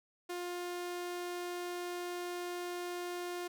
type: tone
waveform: sawtooth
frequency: 353.5 Hz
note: F4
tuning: 21 cents sharp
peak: -34 dBFS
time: 0.29-3.48 s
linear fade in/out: 10 ms
effects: none